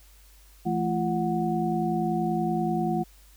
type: tone cluster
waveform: sine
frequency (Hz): 167.6 / 218 / 343.2 / 736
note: E3 / A3 / F4 / F#5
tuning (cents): +29 / -16 / -30 / -9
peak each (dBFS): -29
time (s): 0.65-3.04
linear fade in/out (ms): 20
effects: added 50 Hz sine -52 dBFS peak until 3.36 s + white hiss -58 dBFS RMS until 3.36 s